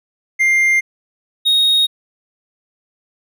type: tone pair in turn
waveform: triangle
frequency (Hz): 2100 / 3742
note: C7 / A#7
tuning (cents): +6 / +6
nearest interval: minor seventh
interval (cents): 1000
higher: second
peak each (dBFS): -9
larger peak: neither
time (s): 0.39-0.81 / 1.45-1.87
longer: neither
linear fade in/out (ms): 20
effects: none